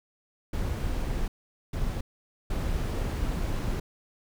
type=noise bursts at uneven times; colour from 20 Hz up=brown; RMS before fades=-29 dBFS; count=3; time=0.53-1.28 / 1.73-2.01 / 2.5-3.8 s; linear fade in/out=5 ms; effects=none